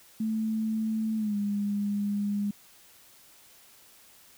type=tone with pitch glide; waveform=sine; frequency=219.8 to 203.9 Hz; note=A3 to G#3; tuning=-2 to -32 cents; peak=-26 dBFS; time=0.2-2.51 s; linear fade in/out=5 ms; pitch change=-130 cents; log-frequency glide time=1.17-1.36 s; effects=white hiss -56 dBFS RMS until 4.37 s